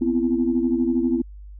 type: tone cluster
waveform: sine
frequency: 246 / 258.4 / 335.7 Hz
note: B3 / C4 / E4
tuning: -7 / -21 / +32 cents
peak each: -22 dBFS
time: 0.01-1.22 s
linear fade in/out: 10 ms
effects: tanh soft clip ceiling -9 dBFS + added 50 Hz sine -37 dBFS peak until 1.59 s